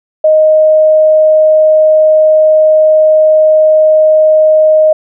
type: tone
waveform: sine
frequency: 622.3 Hz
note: D#5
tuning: in tune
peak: -3 dBFS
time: 0.24-4.93 s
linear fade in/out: 5 ms
effects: none